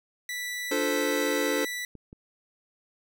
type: tone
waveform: sawtooth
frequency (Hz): 1969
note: B6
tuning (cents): -6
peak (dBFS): -28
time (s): 0.29-1.85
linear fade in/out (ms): 2
type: chord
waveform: square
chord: D minor seventh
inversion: none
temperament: equal with one note detuned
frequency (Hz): 293.7 / 349.2 / 440 / 519.3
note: D4 / F4 / A4 / C5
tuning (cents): 0 / 0 / 0 / -13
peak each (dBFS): -31 / -35 / -31 / -31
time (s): 0.71-1.65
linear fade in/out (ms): 5
type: clicks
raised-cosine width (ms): 3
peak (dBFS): -32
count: 2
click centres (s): 1.953 / 2.129
effects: none